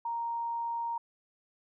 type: tone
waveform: sine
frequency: 932.3 Hz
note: A#5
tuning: in tune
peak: -31 dBFS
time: 0.05-0.98 s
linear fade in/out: 5 ms
effects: none